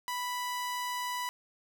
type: tone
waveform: sawtooth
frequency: 987.8 Hz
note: B5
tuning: in tune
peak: -29 dBFS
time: 0.08-1.29 s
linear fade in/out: 0 ms
effects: none